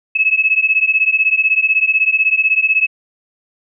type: beating tone pair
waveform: sine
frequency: 2578 / 2594 Hz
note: E7 / E7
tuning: -39 / -28 cents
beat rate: 16 Hz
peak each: -14 dBFS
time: 0.15-2.87 s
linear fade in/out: 10 ms
effects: none